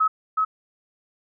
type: tone with echo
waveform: sine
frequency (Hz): 1283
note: E6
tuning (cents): -47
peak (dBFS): -16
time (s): 0-0.08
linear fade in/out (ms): 10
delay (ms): 370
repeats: 1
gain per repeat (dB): -2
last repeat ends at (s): 0.45
effects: none